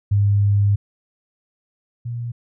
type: tone pair in turn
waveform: sine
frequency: 101.4 / 118.79 Hz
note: G#2 / A#2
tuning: -41 / +33 cents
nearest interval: minor third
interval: 274 cents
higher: second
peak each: -13 / -24 dBFS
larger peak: first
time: 0.11-0.76 / 2.05-2.32 s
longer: first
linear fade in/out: 10 ms
effects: none